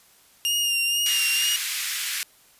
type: tone with vibrato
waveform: sawtooth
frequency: 2816 Hz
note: F7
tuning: 14 cents sharp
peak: -18 dBFS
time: 0.45-1.56 s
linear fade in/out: 0 ms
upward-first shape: sine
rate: 2.1 Hz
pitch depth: 31 cents each way
type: high-pass noise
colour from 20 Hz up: pink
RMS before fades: -28 dBFS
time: 1.06-2.23 s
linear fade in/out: 0 ms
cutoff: 1800 Hz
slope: 24 dB/octave
effects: white hiss -56 dBFS RMS until 2.59 s + resampled to 32000 Hz